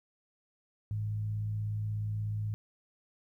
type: tone with frequency modulation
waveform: sine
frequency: 105.6 Hz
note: G#2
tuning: 29 cents sharp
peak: -31 dBFS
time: 0.91-2.54 s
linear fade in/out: 0 ms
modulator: 56.6 Hz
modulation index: 0.27
effects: 12-bit